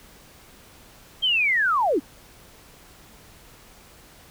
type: linear sweep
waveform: sine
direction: down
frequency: 3207 to 233.1 Hz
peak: -18 dBFS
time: 1.22-2 s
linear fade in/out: 20 ms
effects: pink hiss -50 dBFS RMS until 4.3 s